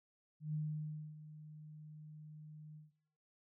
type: tone with ADSR envelope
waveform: sine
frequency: 152.9 Hz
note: D#3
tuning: 30 cents flat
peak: -35 dBFS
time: 0.4-2.92 s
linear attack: 140 ms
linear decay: 610 ms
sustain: -15 dB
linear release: 160 ms
effects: noise-tail reverb RT60 0.8 s tail -21 dB re dry